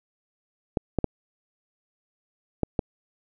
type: clicks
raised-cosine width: 2 ms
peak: -9 dBFS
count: 5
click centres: 0.772 / 0.987 / 1.043 / 2.633 / 2.792 s
effects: none